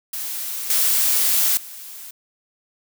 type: noise with level steps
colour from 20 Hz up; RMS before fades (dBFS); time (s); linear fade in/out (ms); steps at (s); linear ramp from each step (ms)
blue; -28 / -18 / -37; 0.13-2.11; 5; 0.7 / 1.57; 2
effects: none